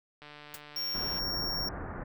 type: click train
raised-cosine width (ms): 0.3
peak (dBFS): -32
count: 144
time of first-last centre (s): 0.22-1.186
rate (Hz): 148
type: noise with exponential decay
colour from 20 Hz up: white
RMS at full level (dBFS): -37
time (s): 0.54-0.61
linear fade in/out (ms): 2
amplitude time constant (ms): 15
type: tone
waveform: square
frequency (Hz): 5530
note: F8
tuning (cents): -18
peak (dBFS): -32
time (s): 0.76-1.69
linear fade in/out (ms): 5
type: low-pass noise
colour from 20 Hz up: pink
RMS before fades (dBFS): -39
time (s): 0.94-2.04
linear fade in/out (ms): 10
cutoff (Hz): 1800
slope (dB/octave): 48
effects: none